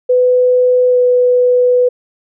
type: tone with pitch glide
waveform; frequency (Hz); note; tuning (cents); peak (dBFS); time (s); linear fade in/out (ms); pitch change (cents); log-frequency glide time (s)
sine; 500 to 495.7; B4 to B4; +21 to +6; -7; 0.09-1.89; 10; -15; 0.89-0.98
effects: none